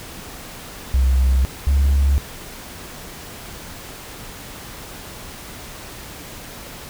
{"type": "tone pair in turn", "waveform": "sine", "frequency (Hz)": [65, 69.4], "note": ["C2", "C#2"], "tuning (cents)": [-11, 3], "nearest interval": "minor second", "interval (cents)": 114, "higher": "second", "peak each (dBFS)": -11, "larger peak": "neither", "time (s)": [[0.94, 1.45], [1.67, 2.18]], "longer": "neither", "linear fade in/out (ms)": 0, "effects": ["tanh soft clip ceiling -10 dBFS", "pink hiss -36 dBFS RMS until 6.89 s"]}